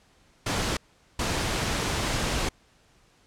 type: noise bursts at uneven times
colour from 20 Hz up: pink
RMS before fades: -27 dBFS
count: 2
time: 0.46-0.77 / 1.19-2.49 s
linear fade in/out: 5 ms
effects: pink hiss -61 dBFS RMS until 3.26 s + low-pass 8000 Hz 12 dB/octave